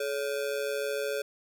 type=ring-modulated tone; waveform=square; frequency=493.9 Hz; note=B4; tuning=in tune; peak=-27 dBFS; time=0-1.22 s; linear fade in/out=5 ms; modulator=66.7 Hz; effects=none